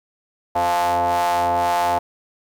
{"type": "ring-modulated tone", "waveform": "45% pulse", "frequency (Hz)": 87, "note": "F2", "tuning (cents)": -6, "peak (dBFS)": -14, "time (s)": [0.55, 1.99], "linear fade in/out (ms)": 10, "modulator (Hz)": 784, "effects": ["9-bit"]}